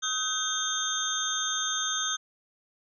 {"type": "tone cluster", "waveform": "sine", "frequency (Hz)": [1270, 1531, 3234, 3600, 6320], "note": ["D#6", "G6", "G#7", "A7", "G8"], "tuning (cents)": [35, -41, -47, 39, 13], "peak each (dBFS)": [-35, -35, -36, -32, -31], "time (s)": [0.02, 2.17], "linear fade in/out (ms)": 20, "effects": []}